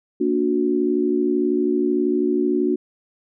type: chord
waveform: sine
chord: Bb augmented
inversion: none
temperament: just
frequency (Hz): 233.1 / 291.4 / 364.2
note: Bb3 / D4 / F#4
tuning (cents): 0 / -13 / -27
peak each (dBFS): -24 / -21 / -20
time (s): 0.2-2.76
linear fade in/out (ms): 10
effects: none